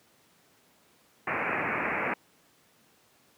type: low-pass noise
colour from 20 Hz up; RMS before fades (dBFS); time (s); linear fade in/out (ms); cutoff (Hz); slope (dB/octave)
white; -30; 1.27-2.14; 5; 2500; 96
effects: pink hiss -63 dBFS RMS until 3.37 s + high-pass 150 Hz 12 dB/octave